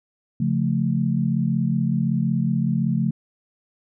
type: chord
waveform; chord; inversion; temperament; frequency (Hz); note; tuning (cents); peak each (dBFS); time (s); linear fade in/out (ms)
sine; Db augmented; none; equal; 138.59 / 174.61 / 220; Db3 / F3 / A3; 0 / 0 / 0; -23; 0.4-3.11; 5
effects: none